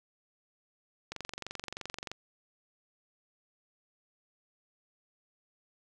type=click train; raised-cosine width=0.2 ms; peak=-21 dBFS; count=24; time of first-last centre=1.12-2.116 s; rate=23.1 Hz; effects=none